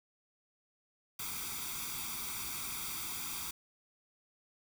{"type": "noise with comb filter", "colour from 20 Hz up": "white", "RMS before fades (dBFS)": -40, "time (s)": [1.19, 3.51], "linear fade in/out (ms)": 5, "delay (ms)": 0.85, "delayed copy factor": 0.8, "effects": []}